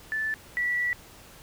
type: tone pair in turn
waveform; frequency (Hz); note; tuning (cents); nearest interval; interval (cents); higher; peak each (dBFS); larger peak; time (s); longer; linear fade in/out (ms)
sine; 1753 / 1951.4; A6 / B6; -7 / -21; major second; 186; second; -26 / -24; second; 0.12-0.34 / 0.57-0.93; second; 0
effects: pink hiss -50 dBFS RMS until 1.42 s